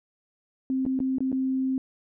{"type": "tone with dropouts", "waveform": "sine", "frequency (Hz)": 262.7, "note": "C4", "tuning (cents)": 7, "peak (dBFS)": -23, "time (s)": [0.7, 1.78], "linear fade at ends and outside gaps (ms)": 1, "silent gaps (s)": [[0.853, 0.863], [0.991, 1.002], [1.184, 1.205], [1.318, 1.327]], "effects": []}